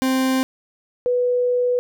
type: tone pair in turn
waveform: 40% pulse / sine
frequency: 261.6 / 492.9 Hz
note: C4 / B4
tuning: 0 / -3 cents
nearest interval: major seventh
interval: 1097 cents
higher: second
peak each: -16 dBFS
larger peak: neither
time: 0.02-0.43 / 1.06-1.79 s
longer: second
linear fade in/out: 0 ms
effects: none